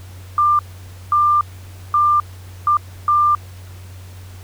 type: tone bursts at uneven times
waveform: sine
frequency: 1192 Hz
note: D6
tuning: 25 cents sharp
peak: -11 dBFS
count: 5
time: 0.38-0.59 / 1.12-1.41 / 1.94-2.2 / 2.67-2.77 / 3.08-3.35 s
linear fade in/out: 2 ms
effects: added 92 Hz sine -34 dBFS peak until 4.43 s + pink hiss -45 dBFS RMS until 4.43 s